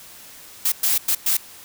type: noise bursts at uneven times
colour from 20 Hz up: blue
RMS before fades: -19 dBFS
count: 4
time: 0.65-0.72 / 0.83-0.98 / 1.08-1.15 / 1.26-1.37 s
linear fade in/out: 5 ms
effects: white hiss -43 dBFS RMS until 1.64 s